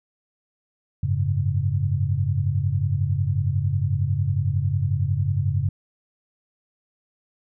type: chord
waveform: sine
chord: F# suspended second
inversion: none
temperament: equal with one note detuned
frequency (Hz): 92.82 / 103.83 / 138.59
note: F#2 / G#2 / C#3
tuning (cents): +6 / 0 / 0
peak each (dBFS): -24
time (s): 1.03-5.69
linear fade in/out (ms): 5
effects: none